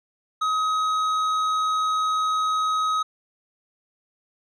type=tone with tanh clipping; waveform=triangle; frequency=1267 Hz; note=D#6; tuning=31 cents sharp; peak=-22 dBFS; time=0.41-3.03 s; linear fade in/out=10 ms; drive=13 dB; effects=none